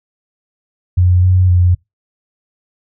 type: tone with pitch steps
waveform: sine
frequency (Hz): 90.1 / 91.9 / 89.2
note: F#2 / F#2 / F2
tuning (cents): -45 / -11 / +37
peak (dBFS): -7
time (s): 0.97-1.75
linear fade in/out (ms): 10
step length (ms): 260
effects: noise-tail reverb RT60 0.2 s tail -26 dB re dry